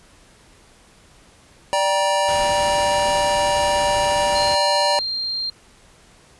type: chord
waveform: square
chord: G minor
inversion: second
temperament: equal with one note detuned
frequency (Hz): 587.3 / 784 / 948.6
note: D5 / G5 / Bb5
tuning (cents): 0 / 0 / +30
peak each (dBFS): -21 / -25 / -21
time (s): 1.73-4.99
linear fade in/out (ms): 0
type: noise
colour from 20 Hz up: pink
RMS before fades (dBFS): -31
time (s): 2.28-4.55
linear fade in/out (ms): 5
type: tone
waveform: sine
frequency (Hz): 4186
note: C8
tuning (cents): 0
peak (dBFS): -22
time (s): 4.35-5.5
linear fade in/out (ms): 5
effects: pink hiss -51 dBFS RMS until 6.39 s + resampled to 24000 Hz